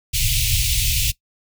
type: band-stop noise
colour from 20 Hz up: pink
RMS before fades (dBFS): -19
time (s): 0.13-1.12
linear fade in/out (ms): 20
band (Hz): 130 to 2400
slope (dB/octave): 48
effects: noise-tail reverb RT60 0.1 s tail -19 dB re dry